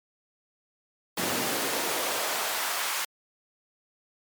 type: noise with high-pass filter sweep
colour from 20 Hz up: pink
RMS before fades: -29 dBFS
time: 1.17-3.05 s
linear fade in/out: 5 ms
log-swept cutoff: 220 to 1200 Hz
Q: 1.1
effects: MP3 96 kbps